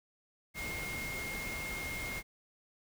sine tone in noise, 2139 Hz, C7, 38 cents sharp, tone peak -39 dBFS, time 0.54-2.23 s, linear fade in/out 50 ms, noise pink, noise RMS -42 dBFS, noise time 0.54-2.23 s, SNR 0 dB, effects none

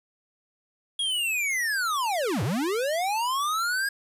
square linear two-way sweep, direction down then up, 3322 to 92.9 to 1650 Hz, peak -25 dBFS, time 0.99-3.89 s, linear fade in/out 5 ms, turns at 2.43 s, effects resampled to 32000 Hz + 9-bit

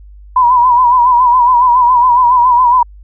sine tone with vibrato, 985 Hz, B5, 5 cents flat, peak -5 dBFS, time 0.36-2.83 s, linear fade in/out 5 ms, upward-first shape sine, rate 7.2 Hz, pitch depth 69 cents each way, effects added 50 Hz sine -33 dBFS peak until 3.03 s

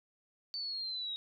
sine linear sweep, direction down, 4552 to 3779 Hz, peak -36 dBFS, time 0.54-1.16 s, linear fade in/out 0 ms, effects none

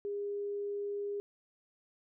sine tone, 406.6 Hz, G#4, 37 cents flat, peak -34 dBFS, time 0.05-1.2 s, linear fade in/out 0 ms, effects none

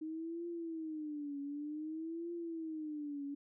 sine tone with vibrato, 311.1 Hz, D#4, in tune, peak -39 dBFS, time 0.01-3.35 s, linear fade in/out 10 ms, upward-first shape triangle, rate 0.54 Hz, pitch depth 180 cents each way, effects none

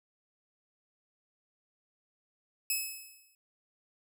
5% pulse tone with exponential decay, 2583 Hz, E7, 36 cents flat, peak -18 dBFS, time 2.7-3.35 s, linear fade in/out 2 ms, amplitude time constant 140 ms, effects none

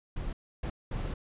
brown noise bursts at uneven times, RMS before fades -34 dBFS, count 3, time 0.16-0.33 / 0.63-0.7 / 0.91-1.14 s, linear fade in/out 5 ms, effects resampled to 8000 Hz

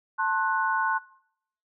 sine chord, F# diminished, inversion first, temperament just, 888 / 1065.6 / 1480 Hz, A5 / C6 / F#6, +16 / +31 / 0 cents, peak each -28 / -27 / -27 dBFS, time 0.18-0.99 s, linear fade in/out 20 ms, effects noise-tail reverb RT60 0.7 s tail -21 dB re dry

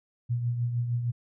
sine tone with tremolo, 120 Hz, B2, 49 cents flat, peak -23 dBFS, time 0.29-1.12 s, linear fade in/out 20 ms, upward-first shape triangle, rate 6.5 Hz, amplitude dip 55%, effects none

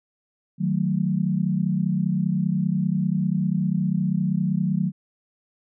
sine chord, D# diminished, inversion none, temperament equal with one note detuned, 154.76 / 185 / 220 Hz, D#3 / F#3 / A3, -9 / 0 / 0 cents, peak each -25 / -22 / -28 dBFS, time 0.58-4.92 s, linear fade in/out 50 ms, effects none

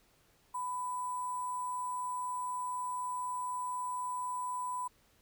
sine tone with sample-and-hold, 998 Hz, B5, 18 cents sharp, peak -34 dBFS, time 0.54-4.88 s, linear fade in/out 10 ms, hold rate 8820 Hz, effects pink hiss -68 dBFS RMS until 5.21 s

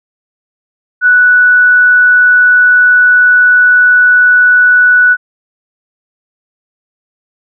sine tone, 1479 Hz, F#6, 1 cent flat, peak -3 dBFS, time 1.01-5.17 s, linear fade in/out 50 ms, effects none

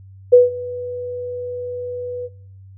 sine tone with ADSR envelope, 492.7 Hz, B4, 4 cents flat, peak -3 dBFS, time 0.32-2.29 s, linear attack 16 ms, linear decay 160 ms, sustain -21 dB, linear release 38 ms, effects noise-tail reverb RT60 0.6 s tail -25 dB re dry + added 96 Hz sine -39 dBFS peak until 2.77 s

